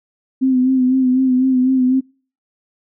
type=tone with vibrato; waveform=sine; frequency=257.9 Hz; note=C4; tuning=25 cents flat; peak=-11 dBFS; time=0.41-2.01 s; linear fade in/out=20 ms; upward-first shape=sine; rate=4 Hz; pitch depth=41 cents each way; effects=noise-tail reverb RT60 0.4 s tail -25 dB re dry